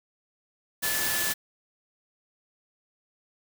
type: tone in noise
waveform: sine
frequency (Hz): 1736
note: A6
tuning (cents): -24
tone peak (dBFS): -32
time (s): 0.82-1.34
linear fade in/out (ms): 20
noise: white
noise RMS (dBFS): -28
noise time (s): 0.82-1.34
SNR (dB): -7
effects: none